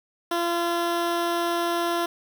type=tone with notch filter; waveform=15% pulse; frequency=342.5 Hz; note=F4; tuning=34 cents flat; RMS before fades=-25 dBFS; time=0.31-2.06 s; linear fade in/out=5 ms; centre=7300 Hz; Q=1.8; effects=8-bit